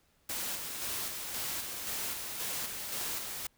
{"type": "noise with tremolo", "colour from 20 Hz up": "white", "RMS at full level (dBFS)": -36, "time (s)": [0.29, 3.47], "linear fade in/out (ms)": 5, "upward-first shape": "square", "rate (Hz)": 1.9, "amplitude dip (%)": 35, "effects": ["pink hiss -70 dBFS RMS until 3.57 s"]}